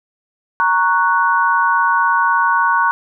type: chord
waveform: sine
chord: F# major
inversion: first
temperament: equal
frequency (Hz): 932.3 / 1108.7 / 1480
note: A#5 / C#6 / F#6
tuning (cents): 0 / 0 / 0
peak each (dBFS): -16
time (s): 0.6-2.91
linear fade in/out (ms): 0
effects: none